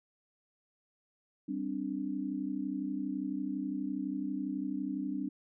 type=chord; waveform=sine; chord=G suspended fourth; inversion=none; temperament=equal; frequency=196 / 261.6 / 293.7 Hz; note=G3 / C4 / D4; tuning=0 / 0 / 0 cents; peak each=-39 / -37 / -36 dBFS; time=1.48-5.29 s; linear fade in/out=10 ms; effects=none